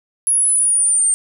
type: linear sweep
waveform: sine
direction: down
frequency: 10548 to 8690 Hz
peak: -12 dBFS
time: 0.27-1.14 s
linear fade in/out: 0 ms
effects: none